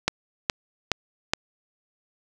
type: click train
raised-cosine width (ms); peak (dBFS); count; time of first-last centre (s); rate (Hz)
0.2; -3; 4; 0.08-1.335; 2.39
effects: none